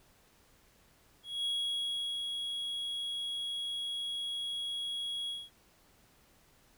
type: tone with ADSR envelope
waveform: triangle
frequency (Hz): 3322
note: G#7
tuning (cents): 0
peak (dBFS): -29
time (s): 1.23-5.5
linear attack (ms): 220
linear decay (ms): 770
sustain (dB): -4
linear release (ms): 210
effects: pink hiss -65 dBFS RMS until 6.77 s